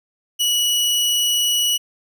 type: tone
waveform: sawtooth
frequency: 2932 Hz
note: F#7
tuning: 16 cents flat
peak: -13 dBFS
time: 0.39-1.78 s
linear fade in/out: 20 ms
effects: none